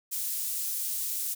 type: high-pass noise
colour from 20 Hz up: pink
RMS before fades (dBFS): -32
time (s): 0.11-1.35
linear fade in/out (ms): 20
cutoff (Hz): 9800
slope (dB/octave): 12
effects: none